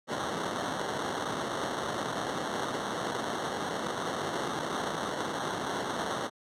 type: noise with sample-and-hold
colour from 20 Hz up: blue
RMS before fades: -33 dBFS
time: 0.07-6.3 s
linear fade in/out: 50 ms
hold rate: 2450 Hz
effects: high-pass 150 Hz 12 dB/octave + low-pass 8000 Hz 12 dB/octave